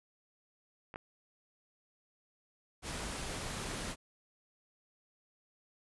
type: clicks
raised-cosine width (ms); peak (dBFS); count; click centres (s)
0.5; -32 / -24; 2; 0.941 / 0.959
type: noise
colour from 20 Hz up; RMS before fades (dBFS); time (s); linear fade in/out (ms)
pink; -40; 2.82-3.96; 50
effects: resampled to 24000 Hz